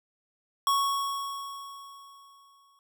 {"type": "tone with exponential decay", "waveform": "square", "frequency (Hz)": 1108.7, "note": "C#6", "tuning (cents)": 0, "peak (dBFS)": -22, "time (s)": [0.67, 2.79], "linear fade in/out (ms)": 1, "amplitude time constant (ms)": 460, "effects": []}